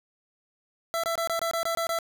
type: tone bursts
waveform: 25% pulse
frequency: 667 Hz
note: E5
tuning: 20 cents sharp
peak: -22 dBFS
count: 9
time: 0.94-1.988 s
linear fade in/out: 0 ms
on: 96 ms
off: 23 ms
effects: none